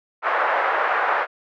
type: band-pass noise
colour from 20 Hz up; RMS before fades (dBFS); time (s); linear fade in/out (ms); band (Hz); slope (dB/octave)
white; -21; 0.22-1.27; 50; 540 to 1600; 24
effects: none